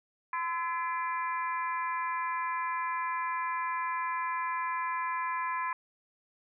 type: harmonic tone with a mistuned harmonic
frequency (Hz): 340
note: F4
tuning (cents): -46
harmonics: 3 / 4 / 5 / 6 / 7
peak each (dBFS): -31 / -43 / -39 / -43 / -43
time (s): 0.33-5.73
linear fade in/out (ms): 2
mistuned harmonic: 4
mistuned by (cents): -59
effects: none